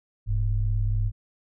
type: tone pair together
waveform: sine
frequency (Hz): 40.24 / 103.83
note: E1 / G#2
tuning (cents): -41 / 0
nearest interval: octave + major third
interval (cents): 1641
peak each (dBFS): -24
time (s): 0.26-1.12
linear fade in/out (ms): 50
effects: none